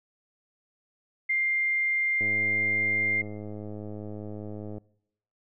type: tone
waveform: sine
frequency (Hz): 2100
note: C7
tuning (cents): +6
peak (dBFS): -23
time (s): 1.29-3.22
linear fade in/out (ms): 10
type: click train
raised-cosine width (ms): 2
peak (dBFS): -26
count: 271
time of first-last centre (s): 2.21-4.781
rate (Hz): 105
effects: noise-tail reverb RT60 0.8 s tail -24 dB re dry